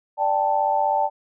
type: chord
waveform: sine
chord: D suspended fourth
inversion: none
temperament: equal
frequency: 587.3 / 784 / 880 Hz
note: D5 / G5 / A5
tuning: 0 / 0 / 0 cents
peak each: -25 / -22 / -21 dBFS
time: 0.17-1.1 s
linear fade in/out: 50 ms
effects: none